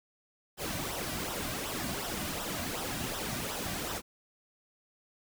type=noise with flanger; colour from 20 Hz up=pink; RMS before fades=-36 dBFS; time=0.57-4.02 s; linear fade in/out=50 ms; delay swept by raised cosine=0.44 to 2.34 ms; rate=2.7 Hz; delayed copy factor=-0.6; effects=none